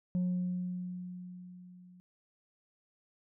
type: tone with level ramp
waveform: sine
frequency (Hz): 180.2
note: F#3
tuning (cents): -45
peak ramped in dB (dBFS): -25 to -54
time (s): 0.15-2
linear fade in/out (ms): 0
effects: tanh soft clip ceiling -27 dBFS